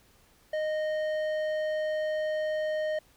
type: tone with low-pass filter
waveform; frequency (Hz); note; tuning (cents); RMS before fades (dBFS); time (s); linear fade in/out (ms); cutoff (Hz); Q
square; 618; D#5; -12; -30; 0.53-2.99; 5; 2400; 0.61
effects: pink hiss -62 dBFS RMS until 3.16 s